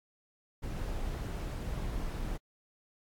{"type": "noise", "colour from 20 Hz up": "brown", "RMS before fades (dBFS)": -36, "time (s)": [0.62, 2.38], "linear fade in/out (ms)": 20, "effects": ["AAC 64 kbps"]}